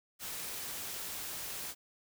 white noise, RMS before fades -41 dBFS, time 0.19-1.75 s, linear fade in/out 50 ms, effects none

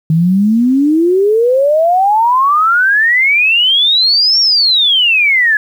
sine exponential two-way sweep, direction up then down, 155.56 to 5600 to 1677 Hz, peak -7 dBFS, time 0.1-5.57 s, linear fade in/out 2 ms, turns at 4.4 s, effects 7-bit

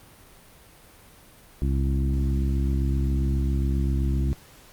harmonic tone with a mistuned harmonic, 67.5 Hz, C#2, 45 cents flat, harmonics 1 / 2 / 3 / 4 / 5, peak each -22 / -28 / -32 / -34 / -36 dBFS, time 1.62-4.33 s, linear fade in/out 0 ms, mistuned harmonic 1, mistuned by -24 cents, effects pink hiss -51 dBFS RMS until 4.72 s + Opus 32 kbps

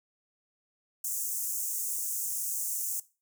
pink high-pass noise, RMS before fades -33 dBFS, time 1.04-3 s, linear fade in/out 5 ms, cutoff 6500 Hz, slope 48 dB/octave, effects noise-tail reverb RT60 0.3 s tail -18 dB re dry

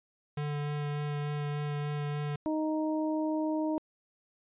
square tone with vibrato, 146.83 Hz, D3, in tune, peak -32 dBFS, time 0.37-2.36 s, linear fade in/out 5 ms, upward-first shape sine, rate 3.4 Hz, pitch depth 10 cents each way
harmonic tone, 311.1 Hz, D#4, in tune, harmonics 1 / 2 / 3, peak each -29 / -35 / -39 dBFS, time 2.46-3.78 s, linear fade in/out 0 ms
effects resampled to 8000 Hz

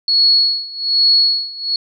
sine tone with tremolo, 4358 Hz, C#8, 30 cents flat, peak -8 dBFS, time 0.08-1.76 s, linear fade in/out 2 ms, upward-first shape sine, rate 1.2 Hz, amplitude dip 90%, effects none

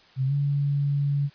sine tone with pitch glide, 132 to 142.29 Hz, C3 to C#3, +16 to +46 cents, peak -21 dBFS, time 0.16-1.3 s, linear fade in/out 50 ms, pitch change +130 cents, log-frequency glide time 0.26-0.33 s, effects white hiss -55 dBFS RMS until 1.34 s + resampled to 11025 Hz

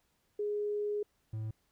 sine / triangle tone pair in turn, 415.3 / 109.46 Hz, G#4 / A2, 0 / -9 cents, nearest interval octave + major seventh, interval 2309 cents, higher first, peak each -31 / -33 dBFS, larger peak first, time 0.39-1.03 / 1.33-1.51 s, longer first, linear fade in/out 5 ms, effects pink hiss -75 dBFS RMS until 1.71 s

